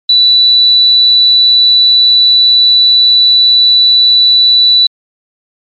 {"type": "tone", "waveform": "sine", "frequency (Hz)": 3961, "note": "B7", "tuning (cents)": 4, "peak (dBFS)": -3, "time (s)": [0.09, 4.87], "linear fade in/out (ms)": 5, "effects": ["MP3 64 kbps"]}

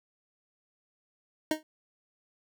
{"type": "tone with exponential decay", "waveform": "25% pulse", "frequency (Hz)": 311.1, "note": "D#4", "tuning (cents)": 0, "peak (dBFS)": -18, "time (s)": [1.51, 1.63], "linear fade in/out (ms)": 2, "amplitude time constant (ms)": 24, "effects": []}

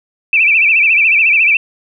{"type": "tone with vibrato", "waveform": "sine", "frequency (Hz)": 2489, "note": "D#7", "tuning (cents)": 0, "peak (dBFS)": -7, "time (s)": [0.33, 1.57], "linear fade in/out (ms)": 2, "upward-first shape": "sine", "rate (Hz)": 14, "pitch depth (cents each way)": 140, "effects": []}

